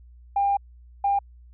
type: tone bursts at uneven times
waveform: sine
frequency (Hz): 800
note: G5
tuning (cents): +35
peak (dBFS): -18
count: 2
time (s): 0.36-0.57 / 1.04-1.19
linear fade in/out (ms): 5
effects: tanh soft clip ceiling -14 dBFS + added 60 Hz sine -46 dBFS peak until 1.53 s